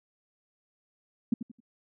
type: tone with echo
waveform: sine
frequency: 233.1 Hz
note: A#3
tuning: in tune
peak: -20 dBFS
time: 1.32-1.34 s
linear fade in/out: 5 ms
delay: 88 ms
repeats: 3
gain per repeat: -11 dB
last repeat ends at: 1.604 s
effects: none